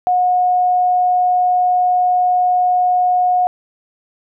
sine tone, 725 Hz, F#5, 35 cents flat, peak -11 dBFS, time 0.07-3.47 s, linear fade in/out 0 ms, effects none

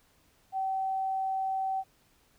sine tone, 767 Hz, G5, 38 cents flat, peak -28 dBFS, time 0.52-1.84 s, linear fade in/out 50 ms, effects pink hiss -66 dBFS RMS until 2.38 s

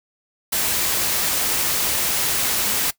white noise, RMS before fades -21 dBFS, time 0.52-2.91 s, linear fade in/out 10 ms, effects noise-tail reverb RT60 0.1 s tail -19 dB re dry

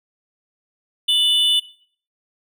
triangle tone pair together, 2961 / 3530 Hz, F#7 / A7, +1 / +5 cents, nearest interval minor third, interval 304 cents, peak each -15 dBFS, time 1.08-1.6 s, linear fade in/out 10 ms, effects noise-tail reverb RT60 0.5 s tail -17 dB re dry

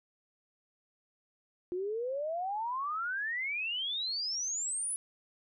sine exponential sweep, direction up, 349.2 to 10420 Hz, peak -32 dBFS, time 1.72-4.96 s, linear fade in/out 0 ms, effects none

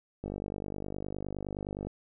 click train, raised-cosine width 2 ms, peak -23 dBFS, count 82, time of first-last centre 0.24-1.87 s, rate 49.7 Hz, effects none

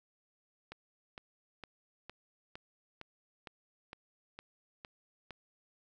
click train, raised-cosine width 0.3 ms, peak -29 dBFS, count 11, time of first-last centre 0.72-5.307 s, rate 2.18 Hz, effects none

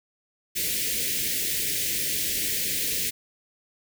white band-stop noise, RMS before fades -27 dBFS, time 0.55-3.11 s, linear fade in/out 20 ms, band 520 to 1800 Hz, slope 48 dB/octave, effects none

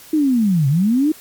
sine linear two-way sweep, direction down then up, 319.8 to 130.81 to 319.8 Hz, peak -12 dBFS, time 0.13-1.12 s, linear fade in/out 5 ms, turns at 0.68 s, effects white hiss -42 dBFS RMS until 1.2 s + MP3 96 kbps

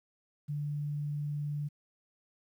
sine tone, 146.83 Hz, D3, in tune, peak -32 dBFS, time 0.48-1.69 s, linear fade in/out 20 ms, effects 11-bit

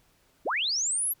sine linear sweep, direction up, 170 to 11840 Hz, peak -25 dBFS, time 0.45-1.14 s, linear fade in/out 20 ms, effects pink hiss -65 dBFS RMS until 1.2 s

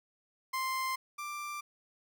30% pulse tone pair in turn, 1046.5 / 1180.4 Hz, C6 / D6, 0 / +8 cents, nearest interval major second, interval 208 cents, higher second, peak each -29 / -35 dBFS, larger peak first, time 0.53-0.96 / 1.18-1.61 s, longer neither, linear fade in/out 10 ms, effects none

